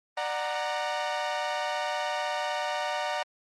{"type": "chord", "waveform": "sawtooth", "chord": "D augmented", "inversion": "none", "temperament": "equal with one note detuned", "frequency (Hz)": [595.2, 740, 932.3], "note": ["D5", "F#5", "A#5"], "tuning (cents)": [23, 0, 0], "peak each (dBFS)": -29, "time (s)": [0.17, 3.23], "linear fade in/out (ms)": 5, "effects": ["low-pass 5000 Hz 12 dB/octave", "Opus 32 kbps"]}